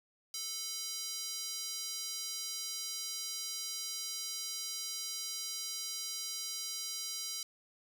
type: tone with high-pass filter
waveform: square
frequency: 440 Hz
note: A4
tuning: in tune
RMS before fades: -40 dBFS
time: 0.34-7.43 s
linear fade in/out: 2 ms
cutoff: 5000 Hz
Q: 2.2
effects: none